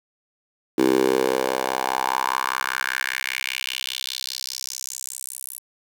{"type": "tone with high-pass filter sweep", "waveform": "10% pulse", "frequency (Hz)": 65, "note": "C2", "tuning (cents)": -11, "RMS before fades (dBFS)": -25, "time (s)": [0.78, 5.59], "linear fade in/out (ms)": 5, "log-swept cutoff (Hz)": [330, 11000], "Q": 3.4, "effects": ["7-bit"]}